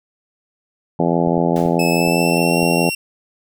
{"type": "harmonic tone", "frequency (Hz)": 84.8, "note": "E2", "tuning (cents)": 50, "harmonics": [2, 3, 4, 5, 6, 7, 8, 9, 10], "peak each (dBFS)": [-19, -21, -22, -23, -24, -24, -25, -26, -26], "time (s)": [0.99, 2.9], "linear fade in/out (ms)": 5}
{"type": "clicks", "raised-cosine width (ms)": 3, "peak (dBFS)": -18, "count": 5, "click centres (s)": [1.275, 1.377, 1.658, 2.078, 2.63]}
{"type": "noise with exponential decay", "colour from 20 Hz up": "pink", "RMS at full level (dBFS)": -32, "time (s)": [1.56, 1.91], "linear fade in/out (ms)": 1, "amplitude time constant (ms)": 76}
{"type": "tone with pitch glide", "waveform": "sawtooth", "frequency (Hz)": [2600, 2737], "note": ["E7", "F7"], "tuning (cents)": [-24, -36], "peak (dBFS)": -18, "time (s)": [1.79, 2.95], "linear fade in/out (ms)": 5, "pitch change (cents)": 88, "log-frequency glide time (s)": [1.89, 2.58]}
{"effects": []}